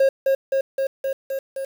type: tone with echo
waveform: triangle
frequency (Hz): 540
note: C#5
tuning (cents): -45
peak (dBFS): -11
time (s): 0-0.09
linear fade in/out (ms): 5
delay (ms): 260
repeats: 6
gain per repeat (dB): -2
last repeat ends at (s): 1.65
effects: 7-bit